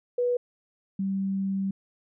sine tone pair in turn, 489.1 / 194.1 Hz, B4 / G3, -17 / -17 cents, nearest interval octave + major third, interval 1600 cents, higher first, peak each -22 / -25 dBFS, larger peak first, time 0.18-0.37 / 0.99-1.71 s, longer second, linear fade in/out 5 ms, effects none

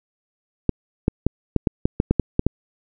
clicks, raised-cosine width 3 ms, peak -3 dBFS, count 11, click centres 0.693 / 1.081 / 1.266 / 1.563 / 1.672 / 1.855 / 2.001 / 2.11 / 2.197 / 2.394 / 2.466 s, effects none

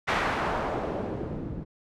white noise with low-pass filter sweep, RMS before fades -30 dBFS, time 0.07-1.65 s, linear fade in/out 20 ms, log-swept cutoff 1900 to 210 Hz, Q 1.1, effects none

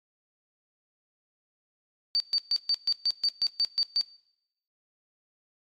sine tone bursts, 4600 Hz, D8, 37 cents flat, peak -22 dBFS, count 11, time 2.15-4.011 s, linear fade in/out 0 ms, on 51 ms, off 130 ms, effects noise-tail reverb RT60 0.8 s tail -21 dB re dry + AAC 64 kbps

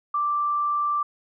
sine tone, 1174.7 Hz, D6, in tune, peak -21 dBFS, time 0.14-1.03 s, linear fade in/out 5 ms, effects none

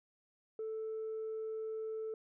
sine tone, 440 Hz, A4, in tune, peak -36 dBFS, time 0.59-2.14 s, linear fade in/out 2 ms, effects tanh soft clip ceiling -35 dBFS

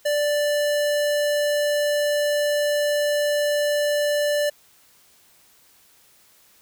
square tone, 587.3 Hz, D5, in tune, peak -20 dBFS, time 0.05-4.5 s, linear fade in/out 10 ms, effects white hiss -56 dBFS RMS until 6.61 s

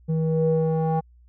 square tone with low-pass filter sweep, 160 Hz, D#3, 49 cents sharp, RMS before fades -22 dBFS, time 0.08-1.01 s, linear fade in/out 20 ms, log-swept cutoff 330 to 810 Hz, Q 4.3, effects added 60 Hz sine -50 dBFS peak until 1.28 s

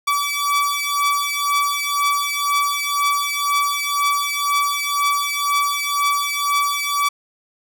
sawtooth beating tone pair, 1149 / 1151 Hz, D6 / D6, -38 / -35 cents, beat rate 2 Hz, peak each -17 dBFS, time 0.07-7.09 s, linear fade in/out 10 ms, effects none

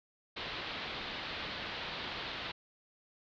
white low-pass noise, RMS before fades -41 dBFS, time 0.36-2.52 s, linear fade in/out 10 ms, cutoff 4200 Hz, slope 48 dB/octave, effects none

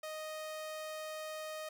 sawtooth tone, 622.3 Hz, D#5, in tune, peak -37 dBFS, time 0.03-1.69 s, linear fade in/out 5 ms, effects none

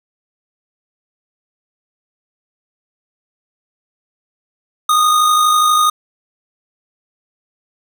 square tone with amplitude modulation, 1234 Hz, D#6, 15 cents flat, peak -9 dBFS, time 4.89-5.9 s, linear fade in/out 5 ms, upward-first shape sine, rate 52.3 Hz, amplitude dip 35%, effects none

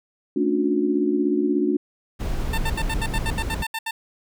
sine chord, D major seventh, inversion second, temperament equal with one note detuned, 220 / 277.2 / 293.7 / 360.7 Hz, A3 / C#4 / D4 / F#4, 0 / 0 / 0 / -44 cents, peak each -26 / -26 / -22 / -23 dBFS, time 0.36-1.77 s, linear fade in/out 5 ms
brown noise, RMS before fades -25 dBFS, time 2.19-3.64 s, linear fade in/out 20 ms
15% pulse tone bursts, 896 Hz, A5, 31 cents sharp, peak -19 dBFS, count 12, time 2.53-3.91 s, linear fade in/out 5 ms, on 49 ms, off 72 ms
effects none

